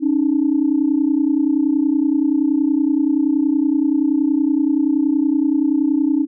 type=tone pair together; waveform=sine; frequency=277.2 / 307.8 Hz; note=C#4 / D#4; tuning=0 / -19 cents; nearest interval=major second; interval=181 cents; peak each=-16 dBFS; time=0-6.27 s; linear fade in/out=50 ms; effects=tanh soft clip ceiling -6 dBFS